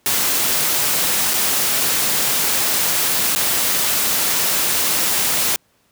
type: noise with dropouts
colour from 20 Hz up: white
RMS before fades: -18 dBFS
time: 0.06-5.56 s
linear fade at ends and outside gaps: 0 ms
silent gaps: 1.336-1.34 / 3.35-3.36 s
effects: pink hiss -60 dBFS RMS until 5.91 s + high-pass 100 Hz 12 dB/octave